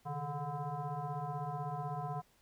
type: tone with frequency modulation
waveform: sine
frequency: 440 Hz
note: A4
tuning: in tune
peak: -36 dBFS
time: 0.05-2.22 s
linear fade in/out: 20 ms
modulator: 288 Hz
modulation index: 2.1
effects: pink hiss -69 dBFS RMS until 2.41 s